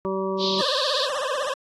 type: harmonic tone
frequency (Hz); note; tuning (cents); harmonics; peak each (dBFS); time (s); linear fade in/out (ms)
191.8; G3; -37; 1 / 2 / 3 / 5 / 6; -30 / -26 / -31 / -33 / -34; 0.05-0.61; 0
type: band-pass noise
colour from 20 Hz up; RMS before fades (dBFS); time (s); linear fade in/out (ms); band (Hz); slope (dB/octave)
pink; -27; 0.38-1.09; 50; 3500 to 4600; 48
type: tone with vibrato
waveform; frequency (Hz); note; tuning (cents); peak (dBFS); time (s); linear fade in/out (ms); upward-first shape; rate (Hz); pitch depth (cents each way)
25% pulse; 554.4; C#5; 0; -21; 0.59-1.54; 10; triangle; 16; 190
effects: low-pass 9000 Hz 12 dB/octave + AAC 32 kbps